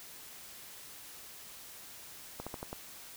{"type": "slowing click train", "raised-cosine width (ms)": 1, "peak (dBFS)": -25, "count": 5, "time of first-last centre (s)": [2.4, 2.73], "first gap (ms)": 66, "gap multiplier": 1.15, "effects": ["white hiss -50 dBFS RMS until 3.16 s"]}